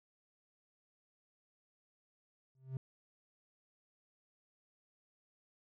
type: tone with exponential growth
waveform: triangle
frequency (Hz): 131.7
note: C3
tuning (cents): +12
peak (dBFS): -32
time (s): 2.55-2.77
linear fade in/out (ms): 2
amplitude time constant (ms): 47
effects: none